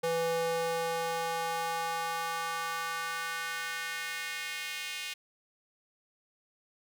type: tone with high-pass filter sweep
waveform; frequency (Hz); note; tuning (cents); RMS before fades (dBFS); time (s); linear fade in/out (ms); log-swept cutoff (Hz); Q
square; 165.8; E3; +10; -34; 0.03-5.14; 10; 450 to 2600; 2.1
effects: none